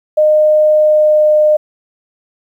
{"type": "tone with pitch glide", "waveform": "sine", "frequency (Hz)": [612, 608.1], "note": ["D#5", "D#5"], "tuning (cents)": [-29, -40], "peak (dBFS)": -6, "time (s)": [0.17, 1.57], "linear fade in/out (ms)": 10, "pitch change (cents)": -11, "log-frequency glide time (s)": [0.75, 1.34], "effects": ["8-bit"]}